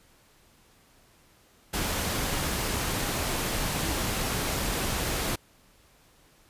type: noise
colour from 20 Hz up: pink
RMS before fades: -29 dBFS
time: 1.73-5.36 s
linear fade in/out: 10 ms
effects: pink hiss -60 dBFS RMS until 6.49 s + resampled to 32000 Hz